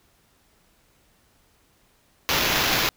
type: noise with sample-and-hold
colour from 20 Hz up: blue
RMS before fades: -22 dBFS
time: 2.29-2.89 s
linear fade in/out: 0 ms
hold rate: 8820 Hz
effects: pink hiss -62 dBFS RMS until 2.96 s